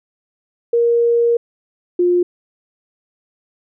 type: tone pair in turn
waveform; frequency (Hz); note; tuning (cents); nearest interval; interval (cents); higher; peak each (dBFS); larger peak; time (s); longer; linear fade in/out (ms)
sine; 470 / 354.1; A#4 / F4; +14 / +24; perfect fourth; 490; first; -11; neither; 0.73-1.37 / 1.99-2.23; first; 5
effects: none